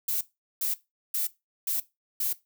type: noise bursts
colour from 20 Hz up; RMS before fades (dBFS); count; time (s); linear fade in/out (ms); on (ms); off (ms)
violet; -28; 5; 0.08-2.33; 5; 130; 400
effects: noise-tail reverb RT60 0.2 s tail -17 dB re dry